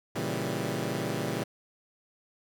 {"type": "chord", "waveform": "15% pulse", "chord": "A# diminished seventh", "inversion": "none", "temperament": "equal", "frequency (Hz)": [116.54, 138.59, 164.81, 196], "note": ["A#2", "C#3", "E3", "G3"], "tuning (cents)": [0, 0, 0, 0], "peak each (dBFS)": -29, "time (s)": [0.15, 1.44], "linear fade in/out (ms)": 10, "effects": []}